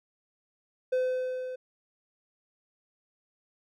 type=tone with level ramp; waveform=triangle; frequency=510 Hz; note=C5; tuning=44 cents flat; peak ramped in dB=-21 to -33 dBFS; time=0.92-1.56 s; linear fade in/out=10 ms; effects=none